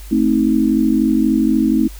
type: chord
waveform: sine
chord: A diminished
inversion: none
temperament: just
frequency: 220 / 264 / 316.8 Hz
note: A3 / C4 / Eb4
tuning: 0 / +16 / +31 cents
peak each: -16 dBFS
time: 0.11-1.88 s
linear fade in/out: 10 ms
effects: added 50 Hz sine -31 dBFS peak until 1.99 s + white hiss -42 dBFS RMS until 1.99 s